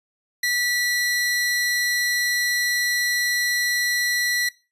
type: tone pair together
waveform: 45% pulse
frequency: 1950 / 4132 Hz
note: B6 / C8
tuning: -23 / -22 cents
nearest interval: octave + minor second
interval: 1301 cents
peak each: -21 / -26 dBFS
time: 0.43-4.49 s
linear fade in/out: 5 ms
effects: noise-tail reverb RT60 0.3 s tail -21 dB re dry + resampled to 32000 Hz